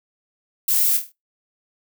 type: noise with echo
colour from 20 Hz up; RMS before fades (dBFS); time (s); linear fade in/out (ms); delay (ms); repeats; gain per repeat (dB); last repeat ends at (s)
violet; -19; 0.68-0.97; 5; 25; 6; -6; 1.12
effects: noise-tail reverb RT60 0.2 s tail -21 dB re dry